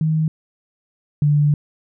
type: tone pair in turn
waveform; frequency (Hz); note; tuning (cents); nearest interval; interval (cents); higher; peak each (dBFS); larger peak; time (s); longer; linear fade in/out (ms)
sine; 157.4 / 147.18; D#3 / D3; +20 / +4; minor second; 116; first; -15 / -12; second; 0.01-0.28 / 1.22-1.54; second; 2
effects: none